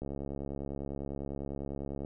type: click train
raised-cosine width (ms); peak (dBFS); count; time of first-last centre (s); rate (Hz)
2; -25; 143; 0.02-2.049; 70
effects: none